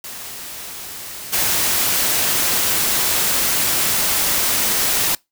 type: noise with level steps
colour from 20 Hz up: white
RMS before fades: -32 / -18 dBFS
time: 0.04-5.15 s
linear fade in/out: 2 ms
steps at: 1.32 s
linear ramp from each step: 20 ms
effects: noise-tail reverb RT60 0.2 s tail -25 dB re dry